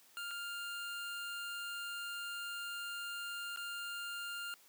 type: tone with dropouts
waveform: 25% pulse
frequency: 1400 Hz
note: F6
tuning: 4 cents sharp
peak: -37 dBFS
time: 0.17-4.54 s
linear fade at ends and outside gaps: 0 ms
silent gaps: 0.309-0.312 / 3.561-3.573 s
effects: white hiss -64 dBFS RMS until 4.68 s + high-pass 200 Hz 12 dB/octave